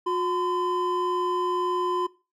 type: tone pair together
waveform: triangle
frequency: 360.3 / 1019 Hz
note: F#4 / C6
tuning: -46 / -46 cents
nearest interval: octave + tritone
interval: 1800 cents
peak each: -24 dBFS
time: 0.06-2.07 s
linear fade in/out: 10 ms
effects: noise-tail reverb RT60 0.3 s tail -20 dB re dry